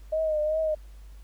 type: tone with vibrato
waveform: sine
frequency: 620 Hz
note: D#5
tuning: 6 cents flat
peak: -23 dBFS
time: 0.12-0.75 s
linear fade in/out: 10 ms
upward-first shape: triangle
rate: 2.6 Hz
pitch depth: 59 cents each way
effects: added 50 Hz sine -43 dBFS peak until 1.23 s + pink hiss -61 dBFS RMS until 1.23 s